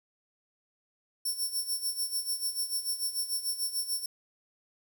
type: tone with tremolo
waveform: 5% pulse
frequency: 5430 Hz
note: F8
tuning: 50 cents flat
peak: -22 dBFS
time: 1.25-4.06 s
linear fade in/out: 5 ms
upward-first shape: sine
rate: 6.8 Hz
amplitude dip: 75%
effects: 10-bit